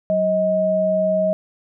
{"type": "tone pair together", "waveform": "sine", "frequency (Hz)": [187.3, 630], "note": ["F#3", "D#5"], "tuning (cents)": [21, 21], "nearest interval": "octave + major sixth", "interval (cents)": 2100, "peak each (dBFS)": [-24, -16], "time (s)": [0.1, 1.33], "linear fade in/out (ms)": 0, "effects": []}